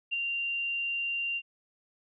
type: tone with ADSR envelope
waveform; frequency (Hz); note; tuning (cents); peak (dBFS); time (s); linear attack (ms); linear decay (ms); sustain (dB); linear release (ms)
sine; 2775; F7; -12; -26; 0.11-1.42; 23; 12; -3; 53
effects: none